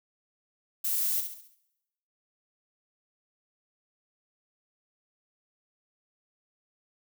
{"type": "noise with echo", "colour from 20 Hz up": "violet", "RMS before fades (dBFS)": -29, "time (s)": [0.84, 1.21], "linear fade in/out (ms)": 10, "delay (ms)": 68, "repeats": 5, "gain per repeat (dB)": -7, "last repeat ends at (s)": 1.55, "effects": ["noise-tail reverb RT60 0.9 s tail -20 dB re dry"]}